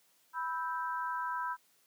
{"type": "chord", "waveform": "sine", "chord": "E minor", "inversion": "second", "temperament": "equal with one note detuned", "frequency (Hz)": [987.8, 1310.9, 1568], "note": ["B5", "E6", "G6"], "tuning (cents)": [0, -10, 0], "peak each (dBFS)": [-35, -40, -40], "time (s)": [0.33, 1.57], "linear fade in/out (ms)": 50, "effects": ["white hiss -69 dBFS RMS until 1.86 s", "high-pass 150 Hz 12 dB/octave"]}